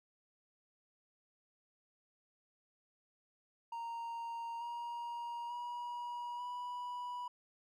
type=tone with pitch steps; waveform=triangle; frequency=929 / 945.8 / 962.9 / 980.3 Hz; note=A#5 / A#5 / B5 / B5; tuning=-6 / +25 / -44 / -13 cents; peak=-38 dBFS; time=3.72-7.28 s; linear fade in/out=5 ms; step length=890 ms; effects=none